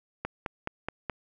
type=click train; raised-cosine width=0.5 ms; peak=-16 dBFS; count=5; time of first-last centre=0.25-1.097 s; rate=4.72 Hz; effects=none